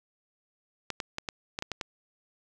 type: clicks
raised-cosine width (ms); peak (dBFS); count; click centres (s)
0.2; -15; 8; 0.903 / 1.002 / 1.184 / 1.288 / 1.589 / 1.624 / 1.717 / 1.812
effects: none